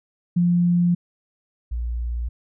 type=tone pair in turn; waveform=sine; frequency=174.7 / 59.01 Hz; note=F3 / A#1; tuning=+1 / +22 cents; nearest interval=octave + perfect fifth; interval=1879 cents; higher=first; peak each=-15 / -23 dBFS; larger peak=first; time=0.36-0.95 / 1.71-2.29 s; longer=first; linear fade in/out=10 ms; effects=none